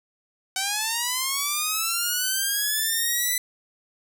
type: linear sweep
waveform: 5% pulse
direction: up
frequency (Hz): 753 to 2005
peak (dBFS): -12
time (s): 0.56-3.38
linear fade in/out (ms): 2
effects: none